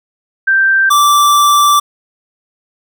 sine / square tone pair in turn, 1568 / 1167.9 Hz, G6 / D6, 0 / -10 cents, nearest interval perfect fourth, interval 510 cents, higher first, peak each -7 dBFS, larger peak neither, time 0.47-0.9 / 0.9-1.8 s, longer second, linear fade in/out 10 ms, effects none

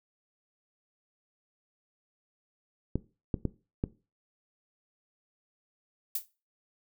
clicks, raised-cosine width 3 ms, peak -15 dBFS, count 4, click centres 2.956 / 3.342 / 3.453 / 3.839 s
violet noise with exponential decay, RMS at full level -26 dBFS, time 6.15-6.26 s, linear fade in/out 5 ms, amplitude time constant 23 ms
effects noise-tail reverb RT60 0.3 s tail -18 dB re dry

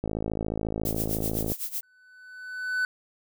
click train, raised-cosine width 2 ms, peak -16 dBFS, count 81, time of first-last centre 0.04-1.519 s, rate 54.1 Hz
violet noise with tremolo, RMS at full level -30 dBFS, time 0.85-1.81 s, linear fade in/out 5 ms, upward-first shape sine, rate 7.9 Hz, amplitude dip 85%
triangle tone with exponential growth, 1500 Hz, F#6, 23 cents sharp, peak -20 dBFS, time 1.83-2.85 s, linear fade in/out 1 ms, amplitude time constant 220 ms
effects none

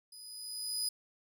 25% pulse tone with level ramp, 4978 Hz, D#8, in tune, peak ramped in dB -45 to -26 dBFS, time 0.12-0.89 s, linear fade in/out 5 ms, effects none

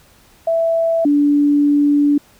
sine tone pair in turn, 661 / 289.8 Hz, E5 / D4, +5 / -23 cents, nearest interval octave + major second, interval 1428 cents, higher first, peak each -13 / -10 dBFS, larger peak second, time 0.47-1.05 / 1.05-2.18 s, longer second, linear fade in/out 5 ms, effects pink hiss -50 dBFS RMS until 2.39 s

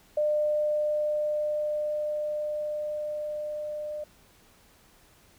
sine tone with level ramp, 601 Hz, D5, 40 cents sharp, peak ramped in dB -22 to -32 dBFS, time 0.17-4.04 s, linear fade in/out 5 ms, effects pink hiss -59 dBFS RMS until 5.38 s

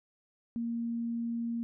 sine tone, 233.1 Hz, A#3, in tune, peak -31 dBFS, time 0.56-1.63 s, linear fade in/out 0 ms, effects none

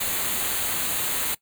white band-stop noise, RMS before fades -26 dBFS, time 0-1.35 s, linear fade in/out 10 ms, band 4500 to 6400 Hz, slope 96 dB/octave, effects noise-tail reverb RT60 0.1 s tail -20 dB re dry

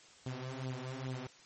sawtooth tone with flanger, 129.6 Hz, C3, 16 cents flat, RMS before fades -41 dBFS, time 0.26-1.27 s, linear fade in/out 5 ms, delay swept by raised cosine 0.22 to 6.02 ms, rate 2.4 Hz, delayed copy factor +0.8, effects white hiss -59 dBFS RMS until 1.45 s + MP3 32 kbps

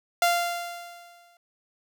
sawtooth tone with exponential decay, 694 Hz, F5, 11 cents flat, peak -14 dBFS, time 0.22-1.37 s, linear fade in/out 2 ms, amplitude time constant 250 ms, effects none

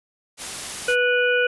white noise, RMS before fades -31 dBFS, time 0.37-0.96 s, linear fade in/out 50 ms
harmonic tone, 491.3 Hz, B4, 9 cents flat, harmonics 1 / 3 / 5 / 6, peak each -20 / -20 / -26 / -30 dBFS, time 0.88-1.47 s, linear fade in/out 5 ms
effects resampled to 24000 Hz

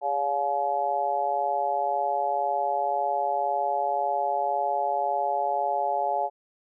harmonic tone with a mistuned harmonic, 141.9 Hz, C#3, 41 cents sharp, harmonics 3 / 4 / 5 / 6, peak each -36 / -30 / -27 / -27 dBFS, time 0.01-6.3 s, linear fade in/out 50 ms, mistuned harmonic 3, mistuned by -60 cents, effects none

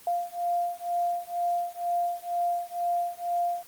sine beating tone pair, 697 / 699.1 Hz, F5 / F5, -4 / +2 cents, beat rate 2.1 Hz, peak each -29 dBFS, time 0.07-3.63 s, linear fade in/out 2 ms, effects white hiss -51 dBFS RMS until 3.67 s + Opus 24 kbps

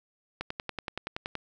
click train, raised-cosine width 0.3 ms, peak -17 dBFS, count 11, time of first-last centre 0.41-1.353 s, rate 10.6 Hz, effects none

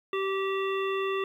harmonic tone, 387.9 Hz, G4, 18 cents flat, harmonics 1 / 3 / 5 / 7 / 9, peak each -28 / -33 / -39 / -38 / -43 dBFS, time 0.13-1.24 s, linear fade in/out 2 ms, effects 10-bit

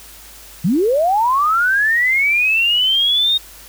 sine linear sweep, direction up, 146.83 to 3729 Hz, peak -12 dBFS, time 0.64-3.38 s, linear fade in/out 10 ms, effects added 50 Hz sine -45 dBFS peak until 3.68 s + white hiss -40 dBFS RMS until 3.68 s

